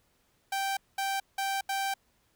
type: tone bursts at uneven times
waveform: sawtooth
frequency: 782 Hz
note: G5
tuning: 4 cents flat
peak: -25 dBFS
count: 4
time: 0.52-0.77 / 0.98-1.2 / 1.38-1.61 / 1.69-1.94 s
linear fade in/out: 5 ms
effects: pink hiss -70 dBFS RMS until 2.35 s